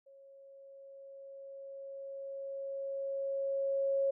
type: tone with level ramp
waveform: sine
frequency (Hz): 548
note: C#5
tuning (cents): -20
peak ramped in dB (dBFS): -55 to -27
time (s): 0.06-4.11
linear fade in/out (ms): 10
effects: none